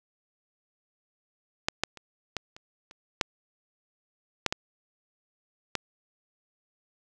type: clicks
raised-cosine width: 0.2 ms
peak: -7 / -7 / -27 / -13 / -28 / -30 / -6 / -6 / -10 / -10 dBFS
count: 10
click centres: 1.685 / 1.836 / 1.973 / 2.367 / 2.565 / 2.911 / 3.212 / 4.463 / 4.525 / 5.753 s
effects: none